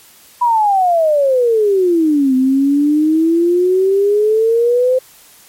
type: exponential two-way sweep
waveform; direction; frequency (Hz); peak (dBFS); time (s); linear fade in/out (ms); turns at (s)
sine; down then up; 987.8 to 256.1 to 519; -9; 0.41-4.99; 10; 2.35
effects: white hiss -44 dBFS RMS until 5.48 s + MP3 64 kbps